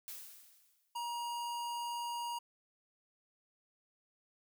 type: noise with exponential decay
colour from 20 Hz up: blue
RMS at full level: -44 dBFS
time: 0.08-1 s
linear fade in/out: 0 ms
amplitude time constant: 200 ms
type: tone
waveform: square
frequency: 949 Hz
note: A#5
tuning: 31 cents sharp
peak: -38 dBFS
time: 0.95-2.39 s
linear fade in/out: 10 ms
effects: none